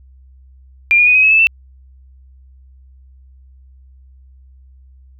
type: tone with pitch steps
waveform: sine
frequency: 2396 / 2439 / 2483 / 2528 / 2574 / 2620 / 2668 Hz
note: D7 / D#7 / D#7 / D#7 / E7 / E7 / E7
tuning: +34 / -35 / -4 / +27 / -42 / -11 / +20 cents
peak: -7 dBFS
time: 0.91-1.47 s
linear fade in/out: 0 ms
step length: 80 ms
effects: added 65 Hz sine -41 dBFS peak until 5.19 s